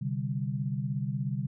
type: chord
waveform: sine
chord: C suspended second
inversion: none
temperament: equal with one note detuned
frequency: 130.21 / 146.83 / 196 Hz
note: C3 / D3 / G3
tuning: -8 / 0 / 0 cents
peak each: -32 / -33 / -35 dBFS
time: 0.01-1.47 s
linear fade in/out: 10 ms
effects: none